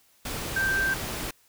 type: tone in noise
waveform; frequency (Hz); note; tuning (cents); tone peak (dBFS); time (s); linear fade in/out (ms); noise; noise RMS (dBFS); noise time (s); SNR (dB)
sine; 1568; G6; 0; -23; 0.56-0.94; 5; pink; -33; 0.25-1.31; +7
effects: white hiss -62 dBFS RMS until 1.48 s